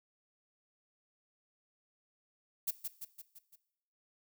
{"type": "noise with echo", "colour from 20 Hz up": "violet", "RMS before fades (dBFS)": -33, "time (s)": [2.67, 2.71], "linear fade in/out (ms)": 10, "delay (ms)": 170, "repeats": 5, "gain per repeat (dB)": -5, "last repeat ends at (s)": 3.56, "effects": ["noise-tail reverb RT60 0.8 s tail -17 dB re dry"]}